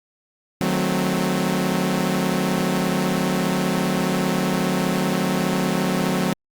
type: chord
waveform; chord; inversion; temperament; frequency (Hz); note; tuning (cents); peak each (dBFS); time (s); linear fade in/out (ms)
sawtooth; D# diminished seventh; none; equal with one note detuned; 153.51 / 185 / 220 / 261.6; D#3 / F#3 / A3 / C4; -23 / 0 / 0 / 0; -24 / -18 / -23 / -22; 0.61-6.33; 0
effects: Opus 48 kbps